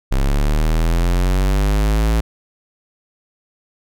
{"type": "linear sweep", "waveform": "square", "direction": "up", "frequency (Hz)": [32.89, 56.1], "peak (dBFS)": -14, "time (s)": [0.11, 2.21], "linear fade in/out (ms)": 10, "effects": []}